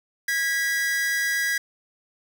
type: tone pair together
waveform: 45% pulse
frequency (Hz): 1641 / 1951.5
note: G#6 / B6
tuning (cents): -21 / -21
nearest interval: minor third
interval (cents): 300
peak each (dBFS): -25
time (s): 0.28-1.58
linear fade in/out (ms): 5
effects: none